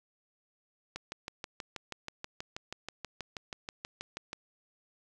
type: click train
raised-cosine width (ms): 0.2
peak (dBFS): -21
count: 22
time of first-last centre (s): 0.96-4.331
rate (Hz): 6.23
effects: none